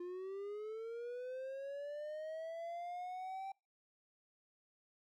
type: linear sweep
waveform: triangle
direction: up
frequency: 349.2 to 782 Hz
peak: -40 dBFS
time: 0-3.52 s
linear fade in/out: 5 ms
effects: noise-tail reverb RT60 0.3 s tail -25 dB re dry